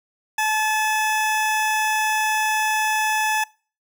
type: tone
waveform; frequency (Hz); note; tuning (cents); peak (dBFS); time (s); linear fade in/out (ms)
20% pulse; 864; A5; -32; -14; 0.38-3.44; 5
effects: noise-tail reverb RT60 0.4 s tail -24 dB re dry